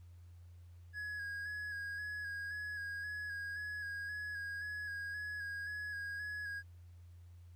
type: tone with vibrato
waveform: triangle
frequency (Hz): 1661.2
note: G#6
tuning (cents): 0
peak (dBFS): -38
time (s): 0.93-6.63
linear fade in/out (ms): 50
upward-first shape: square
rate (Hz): 1.9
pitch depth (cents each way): 22
effects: added 87 Hz sine -53 dBFS peak until 7.55 s + pink hiss -75 dBFS RMS until 7.55 s